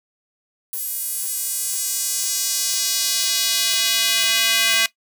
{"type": "tone with high-pass filter sweep", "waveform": "square", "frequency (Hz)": 225.5, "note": "A3", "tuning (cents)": 43, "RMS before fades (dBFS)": -21, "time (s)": [0.73, 4.86], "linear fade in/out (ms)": 2, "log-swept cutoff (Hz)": [12000, 2300], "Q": 1.3, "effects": ["noise-tail reverb RT60 0.1 s tail -17 dB re dry"]}